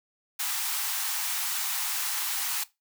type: high-pass noise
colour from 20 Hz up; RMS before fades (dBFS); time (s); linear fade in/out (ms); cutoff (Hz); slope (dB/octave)
white; -30; 0.39-2.64; 10; 740; 96
effects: noise-tail reverb RT60 0.2 s tail -18 dB re dry